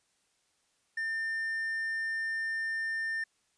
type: tone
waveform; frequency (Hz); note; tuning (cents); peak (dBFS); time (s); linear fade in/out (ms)
triangle; 1800; A6; +39; -29; 0.97-3.24; 5
effects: white hiss -73 dBFS RMS until 3.57 s + resampled to 22050 Hz